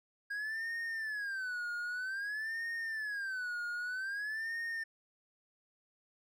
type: tone with vibrato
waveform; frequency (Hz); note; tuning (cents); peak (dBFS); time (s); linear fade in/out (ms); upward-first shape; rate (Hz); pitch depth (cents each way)
triangle; 1624; G#6; -39; -34; 0.3-4.84; 10; sine; 0.52; 220
effects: none